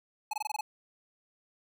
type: tone bursts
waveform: square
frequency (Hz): 852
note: G#5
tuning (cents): +44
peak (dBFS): -31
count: 7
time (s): 0.31-0.61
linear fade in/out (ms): 5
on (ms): 24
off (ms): 22
effects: none